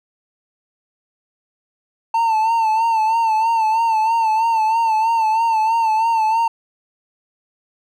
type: tone with vibrato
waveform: triangle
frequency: 895 Hz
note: A5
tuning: 29 cents sharp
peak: -12 dBFS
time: 2.14-6.48 s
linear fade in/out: 5 ms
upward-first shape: sine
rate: 3.1 Hz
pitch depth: 56 cents each way
effects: none